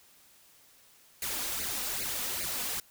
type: noise with flanger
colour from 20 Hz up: white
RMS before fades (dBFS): -34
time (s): 1.22-2.8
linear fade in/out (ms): 2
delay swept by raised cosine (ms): 0.44 to 4.14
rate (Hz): 2.5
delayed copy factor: +0.8
effects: white hiss -60 dBFS RMS until 2.9 s